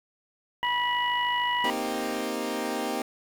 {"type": "click train", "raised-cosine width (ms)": 0.3, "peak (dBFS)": -27, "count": 85, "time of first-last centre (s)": [0.63, 2.206], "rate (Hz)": 53.3}
{"type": "harmonic tone", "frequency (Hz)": 975, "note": "B5", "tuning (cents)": -23, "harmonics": [1, 2, 3], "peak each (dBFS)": [-26, -29, -31], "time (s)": [0.63, 1.7], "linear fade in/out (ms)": 0}
{"type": "chord", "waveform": "20% pulse", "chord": "C minor seventh", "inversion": "third", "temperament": "equal", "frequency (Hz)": [233.1, 261.6, 311.1, 392], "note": ["Bb3", "C4", "Eb4", "G4"], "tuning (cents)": [0, 0, 0, 0], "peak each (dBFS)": -29, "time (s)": [1.64, 3.02], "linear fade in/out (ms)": 2}
{"effects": ["9-bit"]}